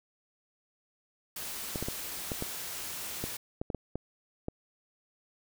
white noise, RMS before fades -39 dBFS, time 1.36-3.37 s, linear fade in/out 5 ms
clicks, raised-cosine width 2 ms, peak -20 dBFS, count 11, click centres 1.758 / 1.826 / 1.885 / 2.318 / 2.424 / 3.24 / 3.615 / 3.702 / 3.747 / 3.956 / 4.484 s
effects none

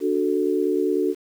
sine chord, D major, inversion none, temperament equal, 293.7 / 370 / 440 Hz, D4 / F#4 / A4, 0 / 0 / 0 cents, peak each -24 / -22 / -24 dBFS, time 0-1.15 s, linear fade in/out 50 ms, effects 8-bit

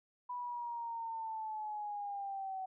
sine linear sweep, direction down, 987.8 to 753 Hz, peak -38 dBFS, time 0.29-2.66 s, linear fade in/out 10 ms, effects none

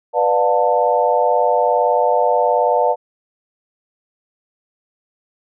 sine chord, B half-diminished seventh, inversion none, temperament just, 493.9 / 592.7 / 711.2 / 889 Hz, B4 / D5 / F5 / A5, 0 / +16 / +31 / +18 cents, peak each -18 dBFS, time 0.13-2.96 s, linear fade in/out 50 ms, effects none

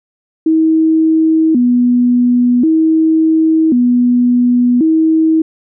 sine tone with vibrato, 279.7 Hz, C#4, 16 cents sharp, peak -7 dBFS, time 0.46-5.42 s, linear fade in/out 5 ms, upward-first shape square, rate 0.46 Hz, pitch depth 230 cents each way, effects none

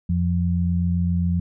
sine tone pair together, 86.85 / 174.5 Hz, F2 / F3, -9 / -1 cents, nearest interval octave, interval 1208 cents, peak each -21 dBFS, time 0.09-1.4 s, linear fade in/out 5 ms, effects none

